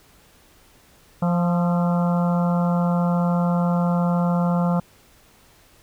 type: harmonic tone with a mistuned harmonic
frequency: 174.61 Hz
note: F3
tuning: in tune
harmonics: 1 / 3 / 4 / 5 / 6 / 7 / 8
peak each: -18 / -28 / -30 / -32 / -34 / -35 / -36 dBFS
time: 1.22-4.8 s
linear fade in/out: 5 ms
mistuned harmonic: 8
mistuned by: -47 cents
effects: pink hiss -54 dBFS RMS until 5.82 s